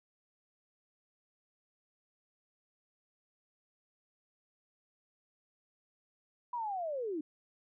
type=linear sweep; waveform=sine; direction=down; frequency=992 to 287.6 Hz; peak=-34 dBFS; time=6.53-7.21 s; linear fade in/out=5 ms; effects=none